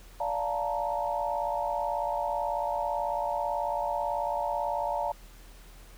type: chord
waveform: sine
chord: Bb major seventh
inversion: first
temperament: just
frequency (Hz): 582.7 / 699.2 / 874.1 / 932.3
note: D5 / F5 / A5 / Bb5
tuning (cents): -14 / +2 / -12 / 0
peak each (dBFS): -33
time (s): 0.2-5.12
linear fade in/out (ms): 5
effects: added 40 Hz sine -48 dBFS peak until 5.97 s + pink hiss -55 dBFS RMS until 5.97 s